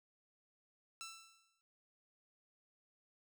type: tone with exponential decay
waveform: 10% pulse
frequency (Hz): 1333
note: E6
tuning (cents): +19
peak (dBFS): -36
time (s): 1.01-1.61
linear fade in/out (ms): 0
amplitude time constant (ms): 130
effects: none